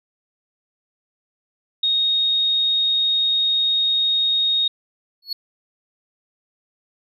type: tone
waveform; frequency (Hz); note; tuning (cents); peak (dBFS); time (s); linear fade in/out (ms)
sine; 3729; A#7; 0; -16; 1.83-4.68; 5
type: tone with exponential growth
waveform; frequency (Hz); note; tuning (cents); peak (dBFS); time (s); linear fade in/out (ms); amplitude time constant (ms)
triangle; 4369; C#8; -26; -19; 5.22-5.33; 5; 22
effects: none